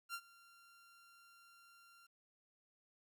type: tone with ADSR envelope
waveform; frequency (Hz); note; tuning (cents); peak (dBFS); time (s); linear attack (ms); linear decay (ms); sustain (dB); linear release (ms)
sawtooth; 1382; F6; -19; -37; 0.09-2.07; 50; 63; -22; 11
effects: 13-bit